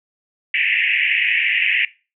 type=band-pass noise; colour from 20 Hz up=white; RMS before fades=-18 dBFS; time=0.54-1.85 s; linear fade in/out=2 ms; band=1800 to 2800 Hz; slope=96 dB/octave; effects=noise-tail reverb RT60 0.3 s tail -19 dB re dry